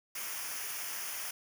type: noise with comb filter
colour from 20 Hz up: white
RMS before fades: -39 dBFS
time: 0.15-1.31 s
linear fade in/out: 5 ms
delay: 0.25 ms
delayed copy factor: -0.7
effects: none